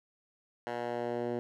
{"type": "tone with band-pass filter sweep", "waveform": "10% pulse", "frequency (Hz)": 120, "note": "B2", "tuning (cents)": -49, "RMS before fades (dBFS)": -35, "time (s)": [0.67, 1.39], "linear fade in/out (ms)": 0, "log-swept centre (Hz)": [990, 350], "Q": 1, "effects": []}